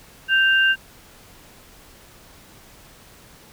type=tone pair together; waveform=sine; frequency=1561.8 / 2794 Hz; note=G6 / F7; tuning=-7 / 0 cents; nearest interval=minor seventh; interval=1007 cents; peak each=-15 / -20 dBFS; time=0.28-0.76 s; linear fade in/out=50 ms; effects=pink hiss -48 dBFS RMS until 3.52 s